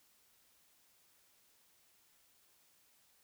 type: silence
effects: white hiss -70 dBFS RMS until 3.23 s